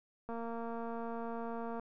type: click train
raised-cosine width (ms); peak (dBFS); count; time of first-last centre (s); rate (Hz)
1; -29; 349; 0.29-1.796; 231
effects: none